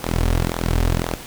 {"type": "tone with flanger", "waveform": "sawtooth", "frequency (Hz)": 42, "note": "E1", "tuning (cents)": 33, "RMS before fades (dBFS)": -20, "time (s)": [0.03, 1.16], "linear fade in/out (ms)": 10, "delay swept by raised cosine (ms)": [0.39, 6.19], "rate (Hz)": 1.9, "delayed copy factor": -0.8, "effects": ["pink hiss -36 dBFS RMS until 1.26 s"]}